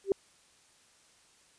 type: tone with exponential growth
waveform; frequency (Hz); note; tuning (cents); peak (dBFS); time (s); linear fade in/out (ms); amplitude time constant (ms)
sine; 392; G4; 0; -18; 0.04-0.12; 1; 17
effects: white hiss -63 dBFS RMS until 1.58 s + resampled to 22050 Hz